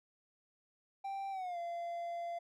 triangle tone with pitch glide, 784 to 686.5 Hz, G5 to F5, 0 to -30 cents, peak -36 dBFS, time 1.04-2.39 s, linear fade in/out 10 ms, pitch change -230 cents, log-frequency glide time 1.31-1.58 s, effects none

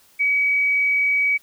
sine tone, 2271 Hz, C#7, 41 cents sharp, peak -16 dBFS, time 0.19-1.38 s, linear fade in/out 20 ms, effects white hiss -55 dBFS RMS until 1.42 s

